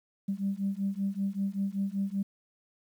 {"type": "beating tone pair", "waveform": "sine", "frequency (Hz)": [194.4, 199.6], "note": ["G3", "G3"], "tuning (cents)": [-14, 32], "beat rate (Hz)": 5.2, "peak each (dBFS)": -31, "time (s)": [0.28, 2.23], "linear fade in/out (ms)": 10, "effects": ["tanh soft clip ceiling -21 dBFS", "10-bit"]}